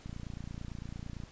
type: click train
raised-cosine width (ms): 5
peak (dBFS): -29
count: 35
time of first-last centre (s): 0.06-1.236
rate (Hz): 28.9
effects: pink hiss -56 dBFS RMS until 1.31 s + resampled to 16000 Hz